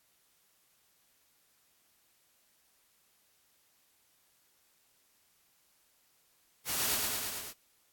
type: noise with echo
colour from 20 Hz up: white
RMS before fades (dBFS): -33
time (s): 6.65-6.99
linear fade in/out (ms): 50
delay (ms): 110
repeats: 5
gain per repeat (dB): -2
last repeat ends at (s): 7.54
effects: white hiss -70 dBFS RMS until 7.92 s + AAC 64 kbps